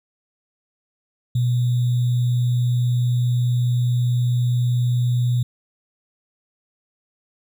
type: tone with sample-and-hold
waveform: sine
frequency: 122.3 Hz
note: B2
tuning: 16 cents flat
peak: -16 dBFS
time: 1.35-5.43 s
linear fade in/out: 5 ms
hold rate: 3675 Hz
effects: none

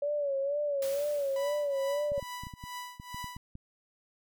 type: tone with vibrato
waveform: sine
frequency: 567 Hz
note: C#5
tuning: 39 cents sharp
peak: -28 dBFS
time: 0.02-2.2 s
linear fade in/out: 5 ms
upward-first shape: sine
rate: 2.1 Hz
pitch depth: 74 cents each way
type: noise with exponential decay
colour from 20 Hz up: white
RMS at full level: -41 dBFS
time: 0.82-2.34 s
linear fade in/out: 2 ms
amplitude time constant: 330 ms
type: tone with tremolo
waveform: sawtooth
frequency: 987.8 Hz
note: B5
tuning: in tune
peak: -33 dBFS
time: 1.36-3.37 s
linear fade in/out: 2 ms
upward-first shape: triangle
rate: 2.3 Hz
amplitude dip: 95%
type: clicks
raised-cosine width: 5 ms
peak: -31 dBFS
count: 12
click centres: 2.119 / 2.179 / 2.227 / 2.436 / 2.469 / 2.538 / 2.639 / 2.999 / 3.145 / 3.243 / 3.365 / 3.554 s
effects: none

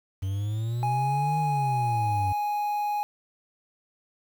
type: exponential two-way sweep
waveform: triangle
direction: up then down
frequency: 94 to 155.56 to 94 Hz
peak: -24 dBFS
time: 0.22-2.33 s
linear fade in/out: 10 ms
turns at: 1.39 s
type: tone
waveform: triangle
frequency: 830.6 Hz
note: G#5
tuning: in tune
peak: -23 dBFS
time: 0.83-3.03 s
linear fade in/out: 0 ms
effects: 8-bit

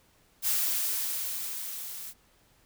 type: noise with level ramp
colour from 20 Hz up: blue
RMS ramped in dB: -26 to -41 dBFS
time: 0.42-2.14 s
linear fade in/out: 50 ms
effects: pink hiss -64 dBFS RMS until 2.65 s

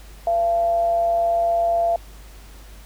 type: tone with amplitude modulation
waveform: sine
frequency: 681 Hz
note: F5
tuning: 44 cents flat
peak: -15 dBFS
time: 0.27-1.96 s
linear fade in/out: 2 ms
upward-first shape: sine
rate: 194 Hz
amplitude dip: 30%
effects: added 50 Hz sine -40 dBFS peak until 2.85 s + pink hiss -48 dBFS RMS until 2.85 s

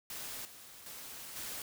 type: noise with level steps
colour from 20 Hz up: white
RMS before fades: -43 / -53 / -47 / -42 dBFS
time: 0.1-1.62 s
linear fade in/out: 2 ms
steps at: 0.45 / 0.86 / 1.36 s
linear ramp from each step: 2 ms
effects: none

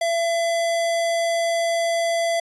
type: tone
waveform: square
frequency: 673 Hz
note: E5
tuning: 36 cents sharp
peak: -20 dBFS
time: 0.01-2.4 s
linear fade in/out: 5 ms
effects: resampled to 24000 Hz

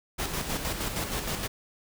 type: noise with tremolo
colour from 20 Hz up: pink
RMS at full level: -30 dBFS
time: 0.18-1.48 s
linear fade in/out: 20 ms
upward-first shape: square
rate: 6.4 Hz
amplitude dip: 45%
effects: none

